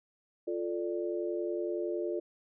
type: chord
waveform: sine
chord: D minor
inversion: first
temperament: equal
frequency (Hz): 349.2 / 440 / 587.3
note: F4 / A4 / D5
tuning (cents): 0 / 0 / 0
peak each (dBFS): -33 / -37 / -38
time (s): 0.47-2.2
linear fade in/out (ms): 10
effects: none